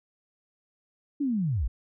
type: linear sweep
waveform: sine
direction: down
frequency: 297.9 to 42.39 Hz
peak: -24 dBFS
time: 1.2-1.68 s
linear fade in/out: 10 ms
effects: none